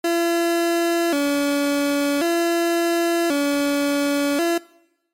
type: tone with vibrato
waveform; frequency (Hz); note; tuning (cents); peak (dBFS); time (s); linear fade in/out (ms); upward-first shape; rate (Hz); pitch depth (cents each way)
30% pulse; 311; D#4; -1; -15; 0.04-4.58; 5; square; 0.46; 150
effects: noise-tail reverb RT60 0.9 s tail -21 dB re dry + MP3 64 kbps